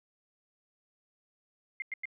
sine tone bursts, 2104 Hz, C7, 9 cents sharp, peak -33 dBFS, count 3, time 1.8-2.055 s, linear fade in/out 2 ms, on 21 ms, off 96 ms, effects none

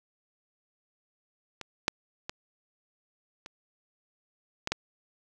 clicks, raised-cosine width 0.2 ms, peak -21 / -6 / -17 / -25 / -13 / -10 dBFS, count 6, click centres 1.613 / 1.881 / 2.295 / 3.461 / 4.674 / 4.72 s, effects none

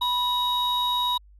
triangle tone pair together, 983 / 3791 Hz, B5 / A#7, -8 / +28 cents, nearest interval octave + major seventh, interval 2336 cents, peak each -22 / -23 dBFS, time 0.01-1.18 s, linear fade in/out 10 ms, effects tanh soft clip ceiling -13 dBFS + added 50 Hz sine -49 dBFS peak until 1.39 s

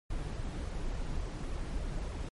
brown noise with flanger, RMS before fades -36 dBFS, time 0.1-2.29 s, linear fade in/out 5 ms, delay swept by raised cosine 1.6 to 7.2 ms, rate 3.5 Hz, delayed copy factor +0.5, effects MP3 48 kbps

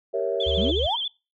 sine chord, G diminished seventh, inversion none, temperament equal, 392 / 466.2 / 554.4 / 659.3 Hz, G4 / Bb4 / Db5 / Fb5, 0 / 0 / 0 / 0 cents, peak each -29 / -27 / -27 / -29 dBFS, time 0.13-0.72 s, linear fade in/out 20 ms
sine tone with vibrato, 3300 Hz, G#7, 12 cents flat, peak -25 dBFS, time 0.4-1.08 s, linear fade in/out 5 ms, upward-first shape sine, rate 14 Hz, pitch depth 110 cents each way
sine tone, 72.8 Hz, D2, 15 cents flat, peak -25 dBFS, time 0.46-0.87 s, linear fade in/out 10 ms
sine exponential sweep, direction up, 165.9 to 999 Hz, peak -23 dBFS, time 0.57-0.96 s, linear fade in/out 10 ms
effects noise-tail reverb RT60 0.3 s tail -24 dB re dry + tanh soft clip ceiling -11 dBFS

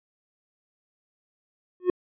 triangle tone with exponential growth, 361.7 Hz, F#4, 39 cents flat, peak -12 dBFS, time 1.8-1.9 s, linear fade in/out 2 ms, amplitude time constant 20 ms, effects resampled to 8000 Hz

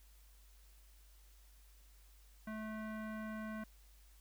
square tone with low-pass filter, 217.2 Hz, A3, 22 cents flat, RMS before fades -44 dBFS, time 2.47-3.64 s, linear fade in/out 5 ms, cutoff 1700 Hz, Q 2.3, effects added 50 Hz sine -60 dBFS peak until 4.2 s + white hiss -69 dBFS RMS until 4.2 s

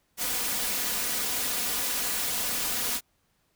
white noise with comb filter, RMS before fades -29 dBFS, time 0.17-3.01 s, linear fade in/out 50 ms, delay 4.1 ms, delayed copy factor +0.55, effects pink hiss -71 dBFS RMS until 3.55 s

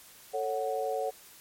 sine chord, F# minor, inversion first, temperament just, 444 / 555 / 740 Hz, A4 / C#5 / F#5, +16 / +2 / 0 cents, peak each -33 dBFS, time 0.33-1.11 s, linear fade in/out 20 ms, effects white hiss -53 dBFS RMS until 1.4 s + MP3 64 kbps

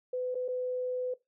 sine tone with dropouts, 503 Hz, B4, 32 cents sharp, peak -30 dBFS, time 0.13-1.14 s, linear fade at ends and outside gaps 5 ms, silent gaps 0.346-0.352 / 0.481-0.485 s, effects noise-tail reverb RT60 0.2 s tail -19 dB re dry

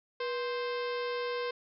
harmonic tone with a mistuned harmonic, 523.3 Hz, C5, in tune, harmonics 1 / 2 / 3 / 4 / 5 / 6 / 7 / 8 / 9 / 10, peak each -33 / -39 / -43 / -45 / -47 / -49 / -50 / -51 / -52 / -53 dBFS, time 0.2-1.51 s, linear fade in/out 5 ms, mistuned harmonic 1, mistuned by -130 cents, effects none

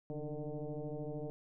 sine tone with frequency modulation, 155.56 Hz, D#3, in tune, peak -38 dBFS, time 0.1-1.3 s, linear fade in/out 0 ms, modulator 149 Hz, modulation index 3.1, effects none

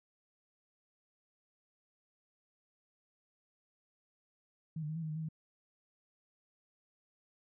sine tone with pitch steps, 159.8 / 150.4 / 156.8 / 165.3 / 157.1 / 153.5 / 159.9 / 157.3 Hz, D#3 / D3 / D#3 / E3 / D#3 / D#3 / D#3 / D#3, +47 / +42 / +14 / +5 / +17 / -23 / +48 / +19 cents, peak -36 dBFS, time 4.76-5.288 s, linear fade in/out 5 ms, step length 66 ms, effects none

